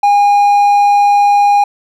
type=tone; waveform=triangle; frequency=815 Hz; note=G#5; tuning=33 cents flat; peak=-4 dBFS; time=0.03-1.64 s; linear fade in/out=5 ms; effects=none